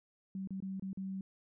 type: tone with dropouts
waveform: sine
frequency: 191.7 Hz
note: G3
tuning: 38 cents flat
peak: -37 dBFS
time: 0.35-1.21 s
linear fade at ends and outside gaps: 2 ms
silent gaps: 0.474-0.506 / 0.603-0.624 / 0.797-0.823 / 0.931-0.973 s
effects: none